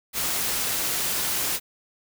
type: noise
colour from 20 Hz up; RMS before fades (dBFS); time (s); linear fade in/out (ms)
white; -26; 0.13-1.6; 50
effects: none